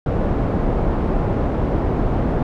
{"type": "low-pass noise", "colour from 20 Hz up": "pink", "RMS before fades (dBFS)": -19, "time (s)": [0.06, 2.43], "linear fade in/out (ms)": 2, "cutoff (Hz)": 690, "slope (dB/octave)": 12, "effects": []}